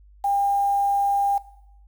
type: tone with quantisation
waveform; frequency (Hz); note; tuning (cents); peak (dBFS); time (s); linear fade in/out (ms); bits
sine; 801; G5; +37; -19; 0.24-1.38; 5; 7
effects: noise-tail reverb RT60 0.8 s tail -17 dB re dry + added 50 Hz sine -48 dBFS peak until 1.87 s